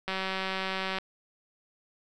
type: click train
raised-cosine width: 0.3 ms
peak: -16 dBFS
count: 173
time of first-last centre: 0.08-0.985 s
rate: 190 Hz
effects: none